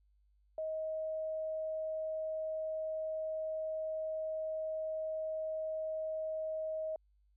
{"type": "tone", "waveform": "sine", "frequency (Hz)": 631, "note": "D#5", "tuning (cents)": 24, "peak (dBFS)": -35, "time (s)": [0.58, 6.96], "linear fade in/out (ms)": 2, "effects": ["added 50 Hz sine -67 dBFS peak until 7.36 s"]}